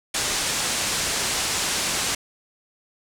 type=low-pass noise; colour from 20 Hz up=white; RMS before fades=-25 dBFS; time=0.14-2.15 s; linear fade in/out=5 ms; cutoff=8800 Hz; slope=24 dB/octave; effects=none